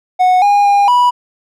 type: tone with pitch steps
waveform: triangle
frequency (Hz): 735 / 815 / 808 / 980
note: F#5 / G#5 / G#5 / B5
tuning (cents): -12 / -33 / -48 / -14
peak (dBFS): -5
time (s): 0.19-1.11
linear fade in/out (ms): 20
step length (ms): 230
effects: none